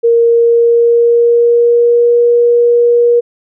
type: tone with pitch glide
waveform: sine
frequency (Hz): 466.2 to 476.3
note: A#4 to A#4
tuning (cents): 0 to +37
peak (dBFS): -5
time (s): 0.03-3.21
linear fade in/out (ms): 20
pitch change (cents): +37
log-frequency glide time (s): 0.22-2.17
effects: none